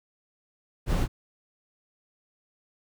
brown noise, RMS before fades -24 dBFS, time 0.86-1.08 s, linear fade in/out 50 ms, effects none

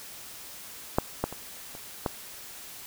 clicks, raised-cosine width 1 ms, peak -7 / -11 / -24 / -28 / -12 dBFS, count 5, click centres 0.985 / 1.24 / 1.326 / 1.751 / 2.062 s, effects white hiss -44 dBFS RMS until 2.86 s

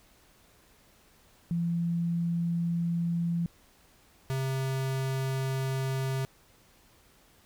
sine / square tone pair in turn, 170 / 133.15 Hz, F3 / C3, -46 / +31 cents, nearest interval major third, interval 423 cents, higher first, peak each -26 / -29 dBFS, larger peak first, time 1.51-3.46 / 4.3-6.25 s, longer neither, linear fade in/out 0 ms, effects pink hiss -61 dBFS RMS until 7.45 s

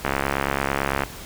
click train, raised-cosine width 0.5 ms, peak -6 dBFS, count 69, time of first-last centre 0.05-1.036 s, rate 69 Hz, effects pink hiss -38 dBFS RMS until 1.25 s

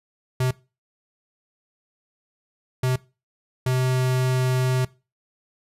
square tone bursts at uneven times, 128.4 Hz, C3, 32 cents flat, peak -20 dBFS, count 3, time 0.4-0.51 / 2.83-2.96 / 3.66-4.85 s, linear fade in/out 5 ms, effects noise-tail reverb RT60 0.3 s tail -21 dB re dry + resampled to 32000 Hz

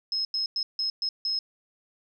sine tone bursts at uneven times, 5160 Hz, E8, 38 cents flat, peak -25 dBFS, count 6, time 0.12-0.25 / 0.34-0.46 / 0.56-0.63 / 0.79-0.9 / 1.02-1.09 / 1.25-1.39 s, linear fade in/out 2 ms, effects none

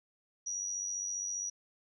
sine tone with amplitude modulation, 5800 Hz, F#8, 35 cents flat, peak -32 dBFS, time 0.46-1.5 s, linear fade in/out 10 ms, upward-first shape sine, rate 95 Hz, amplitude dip 50%, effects none

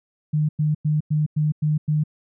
sine tone bursts, 151.9 Hz, D#3, 41 cents flat, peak -17 dBFS, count 7, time 0.33-2.038 s, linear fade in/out 10 ms, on 160 ms, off 98 ms, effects none

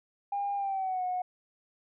sine tone with pitch glide, 805 to 729.7 Hz, G5 to F#5, +46 to -24 cents, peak -28 dBFS, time 0.32-1.22 s, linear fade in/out 5 ms, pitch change -170 cents, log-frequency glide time 0.56-1.04 s, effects tanh soft clip ceiling -24 dBFS

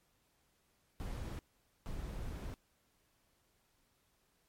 brown noise bursts at uneven times, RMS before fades -42 dBFS, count 2, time 1-1.39 / 1.86-2.54 s, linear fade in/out 0 ms, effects pink hiss -75 dBFS RMS until 4.48 s + MP3 64 kbps

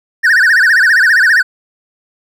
triangle tone with vibrato, 1661.2 Hz, G#6, in tune, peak -4 dBFS, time 0.23-1.43 s, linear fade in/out 20 ms, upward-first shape sine, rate 15 Hz, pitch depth 210 cents each way, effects none

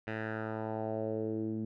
10% pulse tone with low-pass filter sweep, 110 Hz, A2, in tune, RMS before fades -36 dBFS, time 0.07-1.65 s, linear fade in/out 5 ms, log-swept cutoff 2200 to 250 Hz, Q 2.8, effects none

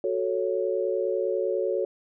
sine chord, F# minor, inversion none, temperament equal, 370 / 440 / 554.4 Hz, F#4 / A4 / C#5, 0 / 0 / 0 cents, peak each -28 dBFS, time 0.04-1.85 s, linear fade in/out 2 ms, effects none

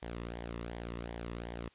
sawtooth tone with flanger, 58.27 Hz, A#1, in tune, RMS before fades -42 dBFS, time 0.02-1.69 s, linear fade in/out 10 ms, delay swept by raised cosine 0.74 to 1.32 ms, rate 2.7 Hz, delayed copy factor -0.6, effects white hiss -66 dBFS RMS until 1.74 s + resampled to 8000 Hz

